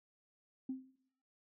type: tone with exponential decay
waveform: sine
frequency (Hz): 261.6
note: C4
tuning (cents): 0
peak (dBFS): -34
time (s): 0.69-0.96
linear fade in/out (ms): 5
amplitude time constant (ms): 58
effects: noise-tail reverb RT60 0.7 s tail -20 dB re dry + tanh soft clip ceiling -30 dBFS